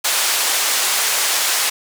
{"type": "band-pass noise", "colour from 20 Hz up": "white", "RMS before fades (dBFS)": -18, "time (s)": [0.04, 1.7], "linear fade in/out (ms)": 10, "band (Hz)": [610, 9800], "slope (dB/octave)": 12, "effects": []}